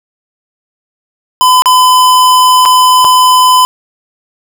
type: tone with dropouts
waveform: square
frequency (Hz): 1011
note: B5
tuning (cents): +40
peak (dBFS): -4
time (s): 1.41-3.65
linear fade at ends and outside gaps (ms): 0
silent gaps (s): 1.621-1.658 / 2.653-2.658 / 3.045-3.049
effects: none